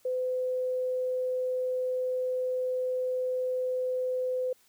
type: tone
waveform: sine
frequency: 508 Hz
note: B4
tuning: 49 cents sharp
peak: -27 dBFS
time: 0.05-4.53 s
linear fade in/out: 5 ms
effects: white hiss -64 dBFS RMS until 4.68 s